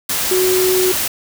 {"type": "tone in noise", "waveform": "sine", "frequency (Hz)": 370, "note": "F#4", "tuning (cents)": 0, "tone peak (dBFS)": -13, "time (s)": [0.31, 0.92], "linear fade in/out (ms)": 5, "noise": "white", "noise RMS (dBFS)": -19, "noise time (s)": [0.09, 1.08], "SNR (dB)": 3, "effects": []}